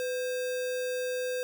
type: tone with sample-and-hold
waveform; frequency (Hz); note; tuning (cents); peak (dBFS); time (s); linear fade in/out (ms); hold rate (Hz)
sine; 502; B4; +28; -29; 0-1.43; 0; 2100
effects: none